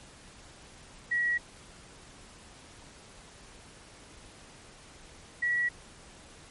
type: tone pair in turn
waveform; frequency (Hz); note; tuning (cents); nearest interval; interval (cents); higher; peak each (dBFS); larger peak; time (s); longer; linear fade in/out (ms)
sine; 1919 / 1931.2; A#6 / B6; +50 / -39; unison; 11; second; -25; neither; 1.11-1.38 / 5.42-5.69; neither; 10
effects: pink hiss -52 dBFS RMS until 6.5 s + MP3 48 kbps